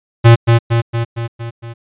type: tone with echo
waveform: square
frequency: 116.54 Hz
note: A#2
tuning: in tune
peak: -3 dBFS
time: 0.24-0.36 s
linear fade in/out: 20 ms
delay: 230 ms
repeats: 6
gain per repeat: -4 dB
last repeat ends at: 1.74 s
effects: resampled to 8000 Hz